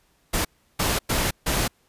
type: noise bursts at uneven times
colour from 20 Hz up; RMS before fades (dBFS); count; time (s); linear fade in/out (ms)
pink; -23; 4; 0.33-0.45 / 0.79-0.99 / 1.09-1.31 / 1.46-1.68; 10
effects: pink hiss -64 dBFS RMS until 1.88 s + resampled to 32000 Hz